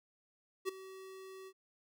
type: tone with ADSR envelope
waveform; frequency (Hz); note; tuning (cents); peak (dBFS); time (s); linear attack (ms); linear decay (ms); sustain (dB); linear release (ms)
square; 380.7; F#4; +49; -32; 0.65-1.53; 36; 10; -17; 57
effects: none